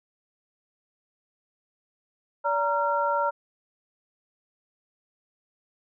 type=tone cluster; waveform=sine; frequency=576 / 933 / 1372 Hz; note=D5 / A#5 / F6; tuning=-34 / +1 / -31 cents; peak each=-27 / -25 / -28 dBFS; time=2.44-3.31 s; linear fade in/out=20 ms; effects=none